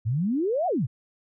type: exponential two-way sweep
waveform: sine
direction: up then down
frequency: 101.9 to 765 to 101.9 Hz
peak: -22 dBFS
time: 0.05-0.87 s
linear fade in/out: 20 ms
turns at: 0.67 s
effects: none